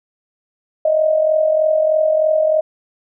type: tone with amplitude modulation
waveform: sine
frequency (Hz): 625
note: D#5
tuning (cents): +8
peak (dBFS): -9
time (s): 0.85-2.61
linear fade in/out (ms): 5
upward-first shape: sine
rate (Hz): 43.2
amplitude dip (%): 60
effects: none